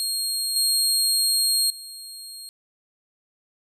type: tone with level steps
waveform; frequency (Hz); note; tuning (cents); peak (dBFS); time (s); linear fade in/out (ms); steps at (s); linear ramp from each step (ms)
25% pulse; 4247; C8; +25; -19 / -14 / -32; 0-2.49; 0; 0.56 / 1.7; 2
effects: none